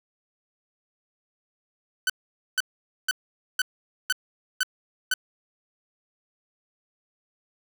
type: tone bursts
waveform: sawtooth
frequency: 1508 Hz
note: F#6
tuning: 32 cents sharp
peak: -17 dBFS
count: 7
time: 2.07-5.139 s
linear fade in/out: 2 ms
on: 27 ms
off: 480 ms
effects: none